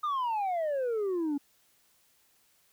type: exponential sweep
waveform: sine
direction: down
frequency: 1244.5 to 277.2 Hz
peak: -25 dBFS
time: 0.03-1.38 s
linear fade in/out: 10 ms
effects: tanh soft clip ceiling -27 dBFS + white hiss -67 dBFS RMS until 2.72 s